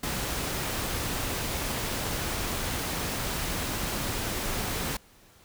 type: noise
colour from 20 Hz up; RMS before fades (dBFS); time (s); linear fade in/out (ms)
pink; -31; 0.03-4.97; 5
effects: pink hiss -57 dBFS RMS until 5.44 s